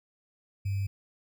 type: tone with sample-and-hold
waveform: sine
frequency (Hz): 98.5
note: G2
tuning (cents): +9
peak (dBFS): -27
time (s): 0.65-0.87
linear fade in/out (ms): 10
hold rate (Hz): 2450
effects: none